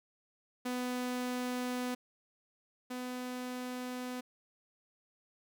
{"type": "tone pair in turn", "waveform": "sawtooth", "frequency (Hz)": [249.1, 250.5], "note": ["B3", "B3"], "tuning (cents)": [15, 25], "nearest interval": "unison", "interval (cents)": 10, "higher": "second", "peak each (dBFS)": [-30, -34], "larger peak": "first", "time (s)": [[0.65, 1.95], [2.9, 4.21]], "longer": "second", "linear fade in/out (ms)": 10, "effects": []}